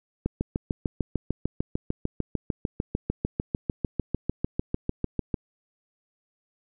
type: click train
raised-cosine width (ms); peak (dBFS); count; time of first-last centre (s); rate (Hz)
3; -12; 35; 0.26-5.342; 6.69
effects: none